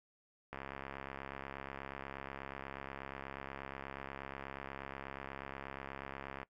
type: click train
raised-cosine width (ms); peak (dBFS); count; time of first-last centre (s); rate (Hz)
0.5; -28; 404; 0.53-6.43; 68.3
effects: noise-tail reverb RT60 0.1 s tail -20 dB re dry